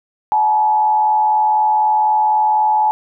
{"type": "tone with frequency modulation", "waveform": "sine", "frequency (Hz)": 858, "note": "A5", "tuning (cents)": -44, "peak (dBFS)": -11, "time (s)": [0.32, 2.91], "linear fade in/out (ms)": 0, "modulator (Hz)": 84, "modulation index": 0.59, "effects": []}